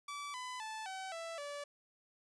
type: tone with pitch steps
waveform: sawtooth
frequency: 1154 / 1004.6 / 874.6 / 761.4 / 662.8 / 577 Hz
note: D6 / B5 / A5 / F#5 / E5 / D5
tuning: -31 / +29 / -11 / +49 / +9 / -31 cents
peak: -38 dBFS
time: 0.08-1.64 s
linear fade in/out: 5 ms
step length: 260 ms
effects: resampled to 22050 Hz + 13-bit